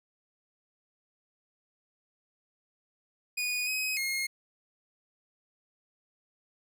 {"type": "tone with pitch steps", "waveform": "sawtooth", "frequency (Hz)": [2467, 2530, 2146], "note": ["D#7", "D#7", "C7"], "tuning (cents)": [-15, 28, 43], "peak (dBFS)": -26, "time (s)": [3.37, 4.27], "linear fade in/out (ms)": 10, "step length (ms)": 300, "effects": []}